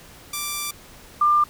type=tone pair in turn; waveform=5% pulse / sine; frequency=1174.7 / 1195.2 Hz; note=D6 / D6; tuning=0 / +30 cents; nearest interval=unison; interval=30 cents; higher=second; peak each=-14 dBFS; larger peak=neither; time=0.33-0.71 / 1.21-1.44 s; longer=first; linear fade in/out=5 ms; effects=pink hiss -46 dBFS RMS until 1.49 s